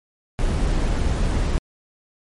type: noise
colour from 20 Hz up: brown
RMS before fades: -20 dBFS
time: 0.39-1.58 s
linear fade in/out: 0 ms
effects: MP3 48 kbps